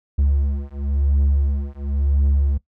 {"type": "beating tone pair", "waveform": "triangle", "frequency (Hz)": [69.7, 70.66], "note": ["C#2", "C#2"], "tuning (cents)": [10, 34], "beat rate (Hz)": 0.96, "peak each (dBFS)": -18, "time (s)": [0.18, 2.58], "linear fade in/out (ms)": 10, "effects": ["noise-tail reverb RT60 0.1 s tail -19 dB re dry"]}